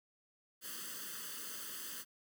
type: noise with comb filter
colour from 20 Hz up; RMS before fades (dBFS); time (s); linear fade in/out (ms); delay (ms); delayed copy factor
white; -45; 0.61-2.05; 50; 0.64; +1
effects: high-pass 200 Hz 12 dB/octave